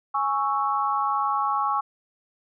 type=chord; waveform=sine; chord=C# minor; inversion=second; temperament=equal; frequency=830.6 / 1108.7 / 1318.5 Hz; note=G#5 / C#6 / E6; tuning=0 / 0 / 0 cents; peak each=-26 / -24 / -29 dBFS; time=0.14-1.81 s; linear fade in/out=10 ms; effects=none